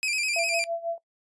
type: tone with vibrato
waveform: sawtooth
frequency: 2456 Hz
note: D#7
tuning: 23 cents flat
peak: -21 dBFS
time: 0.03-0.64 s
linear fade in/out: 0 ms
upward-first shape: square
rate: 9.8 Hz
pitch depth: 59 cents each way
type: tone with tremolo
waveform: sine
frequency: 673 Hz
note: E5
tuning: 36 cents sharp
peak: -25 dBFS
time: 0.36-0.98 s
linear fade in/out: 2 ms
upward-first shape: sine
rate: 6.1 Hz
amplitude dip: 85%
effects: noise-tail reverb RT60 0.1 s tail -18 dB re dry + resampled to 22050 Hz